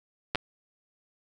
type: clicks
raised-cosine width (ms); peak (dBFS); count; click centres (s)
0.3; -11; 2; 0.349 / 0.356
effects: none